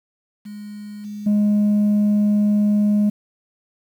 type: tone with level steps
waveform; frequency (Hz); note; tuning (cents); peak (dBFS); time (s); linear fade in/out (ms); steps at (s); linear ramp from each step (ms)
sine; 207.7; G#3; 0; -31 / -28 / -11; 0.45-3.1; 10; 1.04 / 1.26; 10
effects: tanh soft clip ceiling -13 dBFS + 8-bit